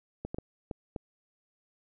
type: clicks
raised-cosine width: 2 ms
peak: -22 dBFS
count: 5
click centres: 0.25 / 0.345 / 0.385 / 0.712 / 0.962 s
effects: none